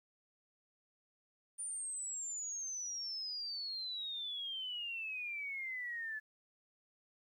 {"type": "exponential sweep", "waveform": "sine", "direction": "down", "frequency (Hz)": [9360, 1717], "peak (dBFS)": -39, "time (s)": [1.58, 6.2], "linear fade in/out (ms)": 20, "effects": ["12-bit"]}